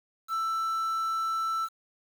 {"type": "tone with quantisation", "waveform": "triangle", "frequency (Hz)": 1327, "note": "E6", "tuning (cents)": 11, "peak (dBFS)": -25, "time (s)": [0.28, 1.69], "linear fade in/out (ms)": 50, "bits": 8, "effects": []}